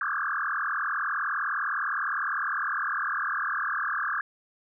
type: tone with frequency modulation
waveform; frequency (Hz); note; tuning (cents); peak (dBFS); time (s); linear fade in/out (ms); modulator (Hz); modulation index
sine; 1396.9; F6; 0; -26; 0.01-4.21; 2; 39.8; 7.1
effects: none